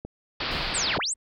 click, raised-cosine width 2 ms, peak -22 dBFS, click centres 0.05 s
white low-pass noise, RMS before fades -30 dBFS, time 0.4-0.98 s, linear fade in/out 5 ms, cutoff 4900 Hz, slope 96 dB/octave
brown noise with exponential decay, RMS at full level -29 dBFS, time 0.51-1.16 s, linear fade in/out 2 ms, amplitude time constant 140 ms
sine linear two-way sweep, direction down then up, 8750 to 61.4 to 8750 Hz, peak -25 dBFS, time 0.74-1.14 s, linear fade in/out 10 ms, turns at 0.98 s
effects none

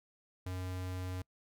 square tone, 91.9 Hz, F#2, 11 cents flat, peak -38 dBFS, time 0.46-1.22 s, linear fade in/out 5 ms, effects noise-tail reverb RT60 0.1 s tail -26 dB re dry

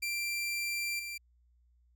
sawtooth tone with level steps, 2360 Hz, D7, 8 cents sharp, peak -29 / -35 dBFS, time 0.02-1.18 s, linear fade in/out 10 ms, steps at 0.99 s, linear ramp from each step 5 ms, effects added 60 Hz sine -64 dBFS peak until 1.95 s

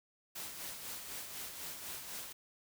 white noise with tremolo, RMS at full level -43 dBFS, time 0.35-2.33 s, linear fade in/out 10 ms, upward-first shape sine, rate 4 Hz, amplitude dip 45%, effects none

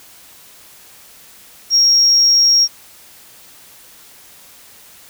sine tone, 5588 Hz, F8, in tune, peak -7 dBFS, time 1.7-2.68 s, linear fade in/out 50 ms, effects tanh soft clip ceiling -5 dBFS + white hiss -43 dBFS RMS until 5.09 s

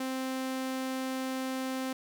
sawtooth tone, 261.5 Hz, C4, 1 cent flat, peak -28 dBFS, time 0-1.93 s, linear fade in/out 5 ms, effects none

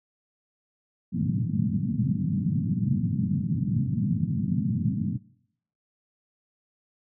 white band-pass noise, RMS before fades -26 dBFS, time 1.12-5.18 s, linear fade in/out 20 ms, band 100 to 230 Hz, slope 48 dB/octave, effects noise-tail reverb RT60 0.7 s tail -21 dB re dry

